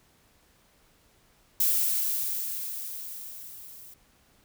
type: noise with level ramp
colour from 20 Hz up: violet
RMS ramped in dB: -23 to -48 dBFS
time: 1.6-3.94 s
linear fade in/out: 5 ms
effects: pink hiss -63 dBFS RMS until 4.44 s